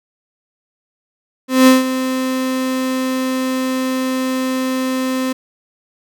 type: tone with ADSR envelope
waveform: 35% pulse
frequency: 259.3 Hz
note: C4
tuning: 15 cents flat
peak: -3 dBFS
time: 1.48-5.33 s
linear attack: 190 ms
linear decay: 160 ms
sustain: -12 dB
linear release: 9 ms
effects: none